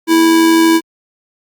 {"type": "tone with amplitude modulation", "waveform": "square", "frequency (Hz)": 327.8, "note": "E4", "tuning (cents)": -10, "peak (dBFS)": -6, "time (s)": [0.07, 0.81], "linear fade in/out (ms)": 50, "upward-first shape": "sine", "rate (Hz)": 92.5, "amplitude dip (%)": 35, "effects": ["Opus 48 kbps"]}